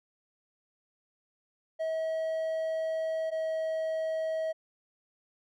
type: tone pair in turn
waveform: triangle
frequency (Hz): 642 / 639.7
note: E5 / D#5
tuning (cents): -46 / +48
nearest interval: unison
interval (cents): 6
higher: first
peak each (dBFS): -27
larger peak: neither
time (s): 1.79-3.31 / 3.31-4.53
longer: first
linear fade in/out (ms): 20
effects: none